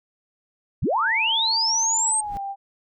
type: linear sweep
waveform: sine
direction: up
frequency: 45.5 to 8610 Hz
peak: -19 dBFS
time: 0.82-2.21 s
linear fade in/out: 10 ms
type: tone with pitch glide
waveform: sine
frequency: 898 to 790.8 Hz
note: A5 to G5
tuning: +35 to +15 cents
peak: -27 dBFS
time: 0.93-2.56 s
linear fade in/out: 50 ms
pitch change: -220 cents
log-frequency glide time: 2.09-2.39 s
type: noise with exponential growth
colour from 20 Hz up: brown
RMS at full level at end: -33 dBFS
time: 2.14-2.37 s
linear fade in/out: 0 ms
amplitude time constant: 49 ms
effects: none